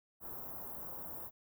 white band-stop noise, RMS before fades -45 dBFS, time 0.2-1.31 s, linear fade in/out 50 ms, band 1100 to 15000 Hz, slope 24 dB/octave, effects none

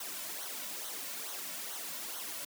white noise with flanger, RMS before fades -41 dBFS, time 0-2.45 s, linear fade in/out 5 ms, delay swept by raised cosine 0.4 to 2.5 ms, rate 2.3 Hz, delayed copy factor -0.7, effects high-pass 200 Hz 12 dB/octave

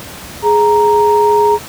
sine tone pair together, 417.7 / 932.3 Hz, G#4 / A#5, +10 / 0 cents, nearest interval octave + major second, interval 1390 cents, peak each -10 dBFS, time 0.42-1.59 s, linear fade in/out 50 ms, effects pink hiss -30 dBFS RMS until 1.68 s + high-pass 60 Hz 12 dB/octave

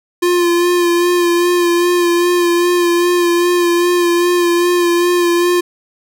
square tone with vibrato, 349.2 Hz, F4, in tune, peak -11 dBFS, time 0.22-5.61 s, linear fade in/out 10 ms, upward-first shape sine, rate 2.5 Hz, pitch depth 26 cents each way, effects none

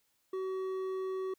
triangle tone with hard clipping, 377.8 Hz, F#4, 36 cents sharp, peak -35 dBFS, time 0.33-1.34 s, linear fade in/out 5 ms, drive 10 dB, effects white hiss -75 dBFS RMS until 1.38 s

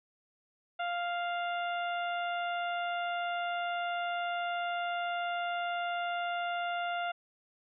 harmonic tone, 698.5 Hz, F5, in tune, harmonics 1 / 2 / 3 / 4 / 5, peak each -33 / -37 / -45 / -44 / -48 dBFS, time 0.79-7.12 s, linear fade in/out 10 ms, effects none

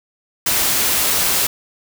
white noise, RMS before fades -17 dBFS, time 0.46-1.47 s, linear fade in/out 5 ms, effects none

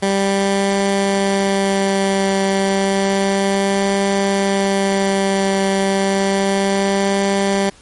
15% pulse tone with vibrato, 196 Hz, G3, in tune, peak -8 dBFS, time 0.02-7.7 s, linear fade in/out 10 ms, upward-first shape triangle, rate 0.31 Hz, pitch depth 14 cents each way, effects pink hiss -46 dBFS RMS until 7.81 s + MP3 48 kbps

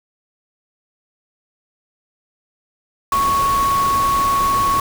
sine tone in noise, 1108.7 Hz, C#6, in tune, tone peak -14 dBFS, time 3.12-4.8 s, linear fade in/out 2 ms, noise pink, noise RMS -26 dBFS, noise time 3.12-4.8 s, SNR +9 dB, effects none

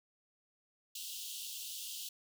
pink high-pass noise, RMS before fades -44 dBFS, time 0.95-2.09 s, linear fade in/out 5 ms, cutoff 2800 Hz, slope 96 dB/octave, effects none

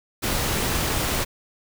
pink noise, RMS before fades -24 dBFS, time 0.22-1.25 s, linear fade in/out 20 ms, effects none

